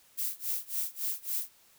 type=noise with tremolo; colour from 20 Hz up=violet; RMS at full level=-31 dBFS; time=0.17-1.5 s; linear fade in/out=20 ms; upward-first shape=sine; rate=3.6 Hz; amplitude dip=95%; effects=white hiss -62 dBFS RMS until 1.78 s